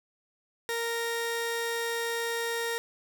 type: tone pair together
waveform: sawtooth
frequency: 464.7 / 929.4 Hz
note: A#4 / A#5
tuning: -5 / -5 cents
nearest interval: octave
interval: 1200 cents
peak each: -27 dBFS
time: 0.69-2.78 s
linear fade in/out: 0 ms
effects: none